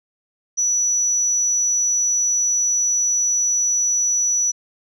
sine tone, 5910 Hz, F#8, 3 cents flat, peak -15 dBFS, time 0.57-4.52 s, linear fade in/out 20 ms, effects tanh soft clip ceiling -12 dBFS

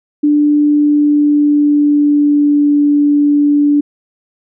sine tone with pitch glide, 295.1 to 291 Hz, D4 to D4, +8 to -16 cents, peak -7 dBFS, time 0.23-3.81 s, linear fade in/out 10 ms, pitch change -24 cents, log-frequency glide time 0.62-2.77 s, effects none

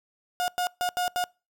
35% pulse tone bursts at uneven times, 718 Hz, F5, 48 cents sharp, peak -23 dBFS, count 5, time 0.4-0.48 / 0.58-0.67 / 0.81-0.89 / 0.97-1.08 / 1.16-1.24 s, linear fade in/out 0 ms, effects noise-tail reverb RT60 0.3 s tail -25 dB re dry

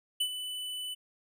square tone with ADSR envelope, 2991 Hz, F#7, 18 cents sharp, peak -26 dBFS, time 0.2-0.95 s, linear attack 9 ms, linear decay 74 ms, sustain -10 dB, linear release 19 ms, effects none

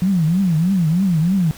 sine tone with vibrato, 174.61 Hz, F3, in tune, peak -13 dBFS, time 0.02-1.51 s, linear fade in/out 0 ms, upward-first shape triangle, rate 3.2 Hz, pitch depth 250 cents each way, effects pink hiss -39 dBFS RMS until 1.57 s

